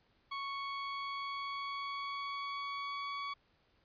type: tone with pitch glide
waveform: sawtooth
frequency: 1108.7 to 1127.4 Hz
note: C#6 to C#6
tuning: 0 to +29 cents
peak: -34 dBFS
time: 0.31-3.34 s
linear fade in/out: 10 ms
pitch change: +29 cents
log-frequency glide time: 0.44-3.1 s
effects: pink hiss -72 dBFS RMS until 3.84 s + resampled to 11025 Hz